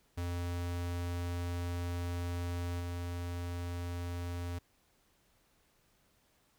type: tone with level steps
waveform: square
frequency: 87.31 Hz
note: F2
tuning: in tune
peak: -35 / -37 dBFS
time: 0.17-4.59 s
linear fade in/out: 10 ms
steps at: 2.79 s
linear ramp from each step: 20 ms
effects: pink hiss -71 dBFS RMS until 6.58 s